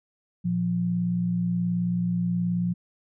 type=tone pair together; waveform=sine; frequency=117.01 / 175.7 Hz; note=A#2 / F3; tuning=+7 / +11 cents; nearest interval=perfect fifth; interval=704 cents; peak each=-31 / -23 dBFS; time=0.44-2.74 s; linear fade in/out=20 ms; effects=none